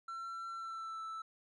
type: tone with pitch glide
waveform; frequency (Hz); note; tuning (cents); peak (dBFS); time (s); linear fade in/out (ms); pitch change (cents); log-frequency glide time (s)
triangle; 1351 to 1319.4; E6 to E6; +42 to +1; -39; 0.08-1.22; 5; -41; 0.52-1.02
effects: resampled to 22050 Hz